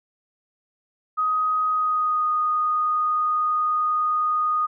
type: tone with pitch glide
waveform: sine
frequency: 1255 to 1236.3 Hz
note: D#6 to D#6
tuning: +15 to -11 cents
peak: -19 dBFS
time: 1.17-4.67 s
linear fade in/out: 20 ms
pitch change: -26 cents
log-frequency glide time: 1.69-2.31 s
effects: none